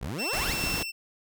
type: exponential sweep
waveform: 20% pulse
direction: up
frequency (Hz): 51.4 to 2566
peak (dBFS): -27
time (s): 0.01-0.54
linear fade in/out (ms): 10
type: tone with tremolo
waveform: 25% pulse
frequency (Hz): 2691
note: E7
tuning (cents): +35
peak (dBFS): -25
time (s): 0.18-0.92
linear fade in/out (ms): 20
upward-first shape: sine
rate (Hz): 2.5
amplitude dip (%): 35
type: noise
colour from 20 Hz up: pink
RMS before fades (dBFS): -32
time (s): 0.33-0.83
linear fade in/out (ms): 2
type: clicks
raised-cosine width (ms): 3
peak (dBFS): -21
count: 4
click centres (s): 0.497 / 0.536 / 0.639 / 0.743
effects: none